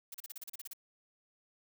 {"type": "noise bursts", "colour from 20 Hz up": "blue", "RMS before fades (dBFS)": -44, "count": 11, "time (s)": [0.12, 0.734], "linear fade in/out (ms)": 5, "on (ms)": 24, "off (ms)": 35, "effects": []}